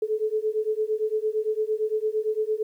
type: beating tone pair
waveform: sine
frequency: 428.2 / 437 Hz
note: A4 / A4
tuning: -47 / -12 cents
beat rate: 8.8 Hz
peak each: -26 dBFS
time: 0.02-2.63 s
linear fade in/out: 5 ms
effects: 10-bit